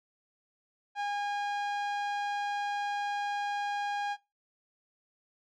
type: tone with low-pass filter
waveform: sawtooth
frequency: 816 Hz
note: G#5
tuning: 31 cents flat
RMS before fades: -33 dBFS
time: 0.95-4.17 s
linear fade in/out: 50 ms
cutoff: 3100 Hz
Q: 0.51
effects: noise-tail reverb RT60 0.2 s tail -17 dB re dry